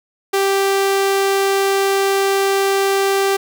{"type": "tone", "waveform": "sawtooth", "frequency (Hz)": 392, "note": "G4", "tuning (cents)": 0, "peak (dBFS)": -10, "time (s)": [0.33, 3.37], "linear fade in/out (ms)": 10, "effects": []}